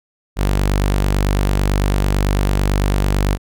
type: tone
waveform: sawtooth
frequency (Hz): 49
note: G1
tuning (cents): 0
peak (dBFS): -10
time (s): 0.36-3.38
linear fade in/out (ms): 50
effects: none